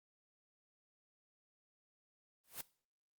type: noise with exponential growth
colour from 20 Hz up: white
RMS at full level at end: -39 dBFS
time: 2.44-2.61 s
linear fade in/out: 2 ms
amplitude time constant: 35 ms
effects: noise-tail reverb RT60 0.4 s tail -20 dB re dry + Opus 24 kbps